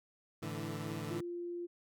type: chord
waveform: 20% pulse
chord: A suspended fourth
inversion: none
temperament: equal with one note detuned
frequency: 108.61 / 146.83 / 164.81 Hz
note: A2 / D3 / E3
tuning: -22 / 0 / 0 cents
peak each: -38 / -38 / -38 dBFS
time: 0.42-1.21 s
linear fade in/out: 10 ms
type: tone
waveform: sine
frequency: 347.8 Hz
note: F4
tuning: 7 cents flat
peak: -38 dBFS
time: 1.1-1.67 s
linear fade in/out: 20 ms
effects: none